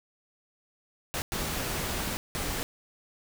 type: noise bursts at uneven times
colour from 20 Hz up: pink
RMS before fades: -32 dBFS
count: 3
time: 1.14-1.22 / 1.32-2.17 / 2.35-2.63 s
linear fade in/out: 0 ms
effects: none